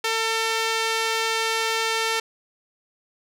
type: tone with band-pass filter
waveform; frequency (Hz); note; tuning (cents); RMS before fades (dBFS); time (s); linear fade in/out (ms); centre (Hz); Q
sawtooth; 449.1; A4; +35; -24; 0.04-2.2; 5; 3400; 0.55
effects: none